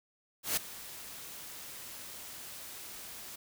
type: noise with ADSR envelope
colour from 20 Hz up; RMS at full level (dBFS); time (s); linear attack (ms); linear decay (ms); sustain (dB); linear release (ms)
white; -29; 0.43-3.36; 140; 7; -17; 7
effects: none